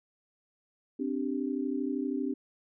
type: chord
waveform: sine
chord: C suspended second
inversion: none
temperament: just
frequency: 261.6 / 294.3 / 392.4 Hz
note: C4 / D4 / G4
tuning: 0 / +4 / +2 cents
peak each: -32 / -33 / -37 dBFS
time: 0.99-2.34 s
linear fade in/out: 10 ms
effects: none